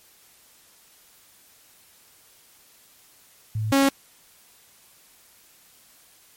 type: tone pair in turn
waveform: sine / sawtooth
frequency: 108.5 / 274.4 Hz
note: A2 / C#4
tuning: -24 / -17 cents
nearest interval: octave + major third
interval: 1607 cents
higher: second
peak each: -23 / -12 dBFS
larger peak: second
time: 3.55-3.72 / 3.72-3.89 s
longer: neither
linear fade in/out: 5 ms
effects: white hiss -55 dBFS RMS until 6.36 s + MP3 64 kbps